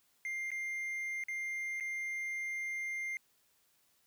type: tone with dropouts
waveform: triangle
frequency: 2100 Hz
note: C7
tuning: 6 cents sharp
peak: -34 dBFS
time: 0.25-3.17 s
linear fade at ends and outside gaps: 1 ms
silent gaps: 0.505-0.516 / 1.238-1.284 / 1.8-1.807 s
effects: white hiss -72 dBFS RMS until 4.06 s